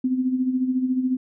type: tone with tremolo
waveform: sine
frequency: 256.4 Hz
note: C4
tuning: 35 cents flat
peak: -17 dBFS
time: 0.04-1.17 s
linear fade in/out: 5 ms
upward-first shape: sine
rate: 14 Hz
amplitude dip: 60%
effects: none